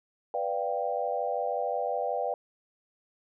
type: chord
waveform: sine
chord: G dominant seventh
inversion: first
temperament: equal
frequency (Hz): 493.9 / 587.3 / 698.5 / 784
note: B4 / D5 / F5 / G5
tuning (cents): 0 / 0 / 0 / 0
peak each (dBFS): -33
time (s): 0.34-2.34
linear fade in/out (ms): 2
effects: none